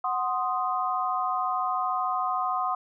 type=chord; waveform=sine; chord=C diminished; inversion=second; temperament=equal; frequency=740 / 1046.5 / 1244.5 Hz; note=Gb5 / C6 / Eb6; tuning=0 / 0 / 0 cents; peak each=-29 dBFS; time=0.04-2.75 s; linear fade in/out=5 ms; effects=none